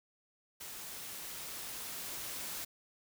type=noise with level ramp; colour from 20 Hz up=white; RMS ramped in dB=-46 to -41 dBFS; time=0.6-2.65 s; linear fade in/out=10 ms; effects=none